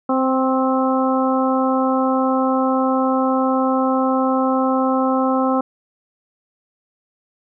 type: harmonic tone with a mistuned harmonic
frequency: 261.6 Hz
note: C4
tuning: in tune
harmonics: 1 / 2 / 3 / 4 / 5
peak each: -18 / -21 / -23 / -24 / -25 dBFS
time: 0.09-5.61 s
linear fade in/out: 5 ms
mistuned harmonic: 4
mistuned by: +20 cents
effects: none